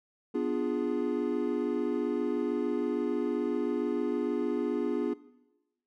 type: chord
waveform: triangle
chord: B diminished seventh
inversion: none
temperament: equal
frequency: 246.9 / 293.7 / 349.2 / 415.3 Hz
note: B3 / D4 / F4 / Ab4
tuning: 0 / 0 / 0 / 0 cents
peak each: -31 dBFS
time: 0.34-5.14 s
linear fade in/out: 10 ms
effects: noise-tail reverb RT60 1.0 s tail -19 dB re dry